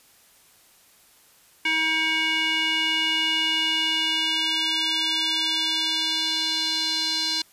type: tone with band-pass filter sweep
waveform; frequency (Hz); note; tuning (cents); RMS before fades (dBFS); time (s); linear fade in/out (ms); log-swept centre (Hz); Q
square; 319; D#4; +43; -24; 1.65-7.42; 5; 2400 to 4300; 4.2
effects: white hiss -56 dBFS RMS until 7.52 s + resampled to 32000 Hz